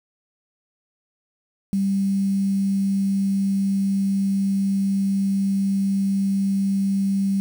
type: tone with quantisation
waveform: sine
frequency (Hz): 196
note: G3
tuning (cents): 0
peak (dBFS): -18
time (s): 1.73-7.4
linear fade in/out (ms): 0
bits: 7
effects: none